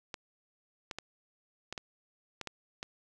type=clicks; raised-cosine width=0.2 ms; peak=-21 dBFS; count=8; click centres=0.142 / 0.912 / 0.986 / 1.726 / 1.778 / 2.413 / 2.473 / 2.829 s; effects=none

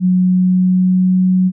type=tone with pitch glide; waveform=sine; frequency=182.9 to 184.81 Hz; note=F#3 to F#3; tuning=-20 to -2 cents; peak=-9 dBFS; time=0-1.52 s; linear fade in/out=50 ms; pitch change=+18 cents; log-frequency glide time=0.14-1.23 s; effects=none

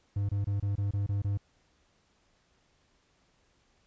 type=tone bursts; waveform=triangle; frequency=100.5 Hz; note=G2; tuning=44 cents sharp; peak=-25 dBFS; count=8; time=0.16-1.375 s; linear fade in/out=5 ms; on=130 ms; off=25 ms; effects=pink hiss -69 dBFS RMS until 3.86 s + resampled to 16000 Hz

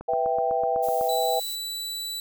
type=click train; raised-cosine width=1 ms; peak=-23 dBFS; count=9; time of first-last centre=0.01-1.011 s; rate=7.99 Hz
type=chord; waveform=sine; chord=E minor; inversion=second; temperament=equal; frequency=493.9 / 659.3 / 784 Hz; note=B4 / E5 / G5; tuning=0 / 0 / 0 cents; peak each=-27 / -26 / -25 dBFS; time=0.08-1.4 s; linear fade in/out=10 ms
type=noise; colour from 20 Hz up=violet; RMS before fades=-38 dBFS; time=0.82-1.56 s; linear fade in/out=20 ms
type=tone; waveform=sawtooth; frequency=3956 Hz; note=B7; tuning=2 cents sharp; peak=-27 dBFS; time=1.09-2.2 s; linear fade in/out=2 ms
effects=none

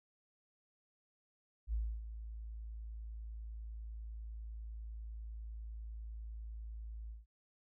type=tone with ADSR envelope; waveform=sine; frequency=55 Hz; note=A1; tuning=in tune; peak=-32 dBFS; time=1.67-7.26 s; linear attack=62 ms; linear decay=280 ms; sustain=-11 dB; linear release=160 ms; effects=none

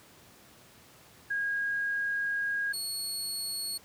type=tone pair in turn; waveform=sine / 25% pulse; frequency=1635 / 4365 Hz; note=G#6 / C#8; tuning=-28 / -28 cents; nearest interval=octave + perfect fourth; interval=1700 cents; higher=second; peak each=-28 dBFS; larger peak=neither; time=1.3-2.73 / 2.73-3.78 s; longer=first; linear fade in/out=10 ms; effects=pink hiss -56 dBFS RMS until 3.84 s + high-pass 80 Hz 12 dB/octave

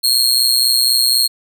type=tone with amplitude modulation; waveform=sawtooth; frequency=4264 Hz; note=C8; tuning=32 cents sharp; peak=-5 dBFS; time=0.03-1.28 s; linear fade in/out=20 ms; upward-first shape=sine; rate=124 Hz; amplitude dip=80%; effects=none

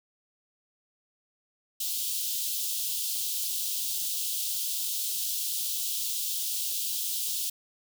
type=high-pass noise; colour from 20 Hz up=white; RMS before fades=-31 dBFS; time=1.8-7.5 s; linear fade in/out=5 ms; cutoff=3000 Hz; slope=48 dB/octave; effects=none

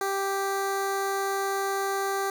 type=tone with notch filter; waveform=15% pulse; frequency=392 Hz; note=G4; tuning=in tune; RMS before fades=-28 dBFS; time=0.01-2.3 s; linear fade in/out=2 ms; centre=3200 Hz; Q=1.7; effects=none

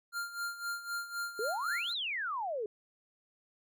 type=tone with tremolo; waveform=square; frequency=1396.9 Hz; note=F6; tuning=in tune; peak=-34 dBFS; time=0.12-1.94 s; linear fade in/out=50 ms; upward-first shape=sine; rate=3.9 Hz; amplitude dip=75%
type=exponential two-way sweep; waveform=sine; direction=up then down; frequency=403.1 to 4186 to 403.1 Hz; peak=-33 dBFS; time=1.39-2.66 s; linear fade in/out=2 ms; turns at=1.93 s
effects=none

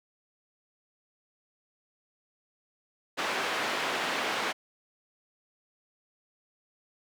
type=band-pass noise; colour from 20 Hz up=white; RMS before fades=-31 dBFS; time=3.17-4.53 s; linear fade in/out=20 ms; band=290 to 2300 Hz; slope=12 dB/octave; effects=none

